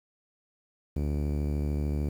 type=tone with low-pass filter; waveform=sawtooth; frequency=73.42 Hz; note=D2; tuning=in tune; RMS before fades=-29 dBFS; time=0.96-2.09 s; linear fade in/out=5 ms; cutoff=380 Hz; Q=1; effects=9-bit